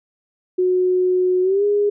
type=tone with pitch glide; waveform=sine; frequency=366 to 410.8 Hz; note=F#4 to G#4; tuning=-19 to -19 cents; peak=-14 dBFS; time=0.58-1.9 s; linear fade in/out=10 ms; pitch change=+200 cents; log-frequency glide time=1.42-1.64 s; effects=none